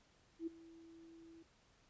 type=tone with ADSR envelope; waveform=sine; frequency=330 Hz; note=E4; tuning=2 cents sharp; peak=-37 dBFS; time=0.39-1.43 s; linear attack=79 ms; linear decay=13 ms; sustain=-19 dB; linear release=7 ms; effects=pink hiss -71 dBFS RMS until 1.89 s + resampled to 16000 Hz